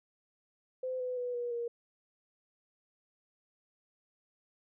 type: tone with pitch steps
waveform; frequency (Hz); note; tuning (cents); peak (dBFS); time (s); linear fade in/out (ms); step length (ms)
sine; 513 / 502.4 / 492.1 / 482 / 472.1; C5 / B4 / B4 / B4 / A#4; -34 / +30 / -6 / -42 / +22; -33; 0.83-1.68; 5; 170
effects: none